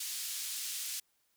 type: band-pass noise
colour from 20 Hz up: white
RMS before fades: -39 dBFS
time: 0-1 s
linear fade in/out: 5 ms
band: 3100 to 11000 Hz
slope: 12 dB/octave
effects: white hiss -75 dBFS RMS until 1.36 s